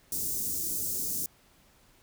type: band-stop noise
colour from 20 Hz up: white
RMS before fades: -32 dBFS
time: 0.12-1.26 s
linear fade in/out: 2 ms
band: 400 to 6000 Hz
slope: 24 dB/octave
effects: pink hiss -62 dBFS RMS until 2.02 s